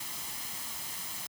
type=noise with comb filter; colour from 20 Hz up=white; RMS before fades=-38 dBFS; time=0-1.27 s; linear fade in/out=5 ms; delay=0.98 ms; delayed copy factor=+0.5; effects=high-pass 80 Hz 12 dB/octave